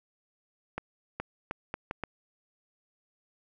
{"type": "accelerating click train", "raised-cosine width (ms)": 0.5, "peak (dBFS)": -18, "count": 6, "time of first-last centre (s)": [0.78, 2.037], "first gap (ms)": 420, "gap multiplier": 0.74, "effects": []}